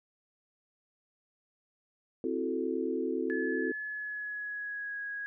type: chord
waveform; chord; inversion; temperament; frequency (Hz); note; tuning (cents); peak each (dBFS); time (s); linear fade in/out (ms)
sine; F# half-diminished seventh; second; equal; 261.6 / 329.6 / 370 / 440; C4 / E4 / F#4 / A4; 0 / 0 / 0 / 0; -35; 2.24-3.72; 2
type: tone with pitch glide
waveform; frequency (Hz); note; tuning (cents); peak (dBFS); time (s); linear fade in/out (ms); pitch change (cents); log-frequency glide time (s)
sine; 1717 to 1654.7; A6 to G#6; -43 to -7; -35; 3.3-5.26; 0; -64; 3.69-4.99
effects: none